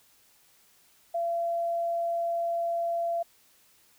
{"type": "tone", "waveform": "sine", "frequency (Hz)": 680, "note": "F5", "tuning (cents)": -46, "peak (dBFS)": -26, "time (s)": [1.14, 3.23], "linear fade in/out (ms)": 10, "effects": ["white hiss -62 dBFS RMS until 3.98 s"]}